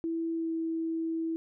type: tone with pitch glide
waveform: sine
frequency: 329.6 to 326.4 Hz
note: E4 to E4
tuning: 0 to -17 cents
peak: -29 dBFS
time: 0.04-1.36 s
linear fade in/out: 0 ms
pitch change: -17 cents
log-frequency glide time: 0.34-0.5 s
effects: none